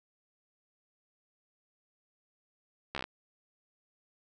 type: slowing click train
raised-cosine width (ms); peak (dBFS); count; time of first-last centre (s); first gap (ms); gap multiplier
0.3; -19; 7; 2.95-3.041; 14; 1.03
effects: none